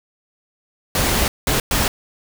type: noise bursts at uneven times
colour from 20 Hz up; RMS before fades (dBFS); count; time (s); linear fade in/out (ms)
pink; -18; 3; 0.95-1.28 / 1.47-1.6 / 1.71-1.88; 2
effects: none